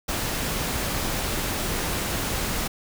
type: noise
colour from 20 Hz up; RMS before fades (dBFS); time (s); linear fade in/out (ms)
pink; -27; 0.08-2.68; 10
effects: none